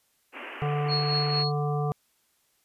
white band-pass noise, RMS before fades -40 dBFS, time 0.32-1.45 s, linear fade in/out 50 ms, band 240 to 2900 Hz, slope 96 dB/octave
harmonic tone, 146.83 Hz, D3, in tune, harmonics 1 / 3 / 5 / 7 / 8, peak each -26 / -32 / -33 / -45 / -37 dBFS, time 0.62-1.92 s, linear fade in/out 0 ms
sine tone with tremolo, 4314 Hz, C#8, 48 cents flat, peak -24 dBFS, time 0.88-1.52 s, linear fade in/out 50 ms, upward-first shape triangle, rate 4.4 Hz, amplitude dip 65%
effects white hiss -69 dBFS RMS until 2.64 s + resampled to 32000 Hz

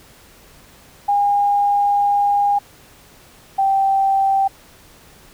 sine tone pair in turn, 812 / 780.4 Hz, G#5 / G5, -39 / -8 cents, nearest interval minor second, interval 69 cents, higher first, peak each -13 dBFS, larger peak neither, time 1.08-2.59 / 3.58-4.48 s, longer first, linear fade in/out 10 ms, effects pink hiss -47 dBFS RMS until 5.33 s

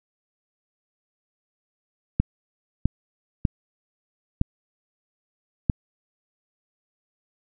clicks, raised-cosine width 5 ms, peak -6 dBFS, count 5, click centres 2.2 / 2.856 / 3.452 / 4.414 / 5.698 s, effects none

